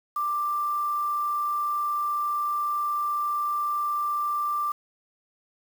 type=tone with quantisation; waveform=sine; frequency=1181 Hz; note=D6; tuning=9 cents sharp; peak=-24 dBFS; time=0.16-4.72 s; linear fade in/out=5 ms; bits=7; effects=none